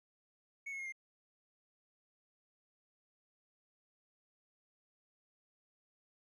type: tone with pitch steps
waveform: triangle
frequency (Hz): 2217 / 2180 / 2144 / 2108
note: C#7 / C#7 / C7 / C7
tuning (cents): 0 / -29 / +42 / +12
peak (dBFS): -39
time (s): 0.66-0.924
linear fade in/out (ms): 10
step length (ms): 66
effects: resampled to 24000 Hz